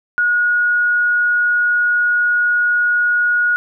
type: tone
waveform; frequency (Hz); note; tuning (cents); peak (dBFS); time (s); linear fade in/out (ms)
sine; 1448; F#6; -38; -12; 0.18-3.56; 0
effects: none